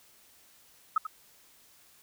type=tone with echo; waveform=sine; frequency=1281 Hz; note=E6; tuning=50 cents flat; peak=-21 dBFS; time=0.96-0.98 s; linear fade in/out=5 ms; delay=89 ms; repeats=1; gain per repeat=-11 dB; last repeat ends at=1.069 s; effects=white hiss -60 dBFS RMS until 2.02 s